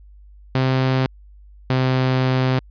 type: tone pair in turn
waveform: sawtooth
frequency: 130.81 / 129.61 Hz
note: C3 / C3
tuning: 0 / -16 cents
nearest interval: unison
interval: 16 cents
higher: first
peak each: -12 dBFS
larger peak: neither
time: 0.55-1.06 / 1.7-2.59 s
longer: second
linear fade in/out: 0 ms
effects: added 50 Hz sine -42 dBFS peak until 2.7 s + resampled to 11025 Hz